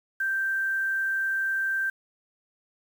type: tone with quantisation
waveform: sine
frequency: 1568 Hz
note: G6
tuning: in tune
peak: -24 dBFS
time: 0.2-1.9 s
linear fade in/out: 5 ms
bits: 8
effects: none